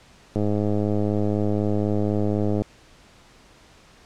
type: click train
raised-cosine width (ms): 2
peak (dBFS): -11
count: 236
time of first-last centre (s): 0.36-2.62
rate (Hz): 104
effects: pink hiss -52 dBFS RMS until 4.05 s + low-pass 7000 Hz 12 dB/octave